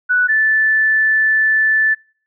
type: tone pair in turn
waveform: sine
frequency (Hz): 1480 / 1753.4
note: F#6 / A6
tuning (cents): 0 / -7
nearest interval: minor third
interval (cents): 293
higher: second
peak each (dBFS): -11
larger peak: neither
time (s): 0.09-0.28 / 0.28-1.95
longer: second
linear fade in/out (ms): 20
effects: noise-tail reverb RT60 0.5 s tail -25 dB re dry